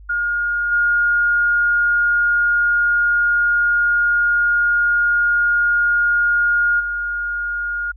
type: tone with level steps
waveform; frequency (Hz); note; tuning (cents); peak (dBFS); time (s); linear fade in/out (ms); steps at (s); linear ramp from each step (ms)
sine; 1424; F6; +33; -17 / -13 / -20; 0.09-7.92; 10; 0.71 / 6.79; 20
effects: added 50 Hz sine -38 dBFS peak until 7.96 s